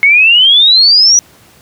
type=exponential sweep; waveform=sine; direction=up; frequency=2170 to 5920 Hz; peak=-3 dBFS; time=0.03-1.19 s; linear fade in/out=0 ms; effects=pink hiss -43 dBFS RMS until 1.61 s + high-pass 80 Hz 12 dB/octave